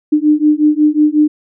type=beating tone pair; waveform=sine; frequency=299 / 304.5 Hz; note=D4 / D#4; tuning=+31 / -37 cents; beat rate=5.5 Hz; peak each=-11 dBFS; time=0.12-1.28 s; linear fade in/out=10 ms; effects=none